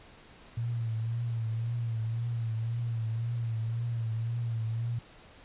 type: tone with vibrato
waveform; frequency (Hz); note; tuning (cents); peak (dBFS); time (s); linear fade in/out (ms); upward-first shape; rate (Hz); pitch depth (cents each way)
sine; 114.9; A#2; -25; -29; 0.57-4.99; 5; triangle; 1.9; 62
effects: pink hiss -54 dBFS RMS until 5.44 s + resampled to 8000 Hz